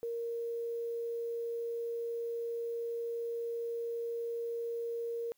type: tone with quantisation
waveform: sine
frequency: 466.2 Hz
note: A#4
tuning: in tune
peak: -34 dBFS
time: 0.03-5.32 s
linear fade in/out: 0 ms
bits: 10
effects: white hiss -75 dBFS RMS until 5.37 s